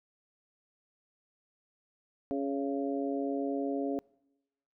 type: harmonic tone with a mistuned harmonic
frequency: 139.2 Hz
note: C#3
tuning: 8 cents sharp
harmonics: 2 / 3 / 4 / 5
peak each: -32 / -36 / -38 / -40 dBFS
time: 2.31-3.99 s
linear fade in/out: 0 ms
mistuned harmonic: 5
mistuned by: -28 cents
effects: noise-tail reverb RT60 0.9 s tail -25 dB re dry